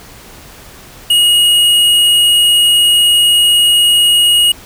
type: tone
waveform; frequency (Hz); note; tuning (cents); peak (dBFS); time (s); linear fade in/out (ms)
square; 2882; F#7; -46; -7; 1.1-4.52; 5
effects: pink hiss -36 dBFS RMS until 4.65 s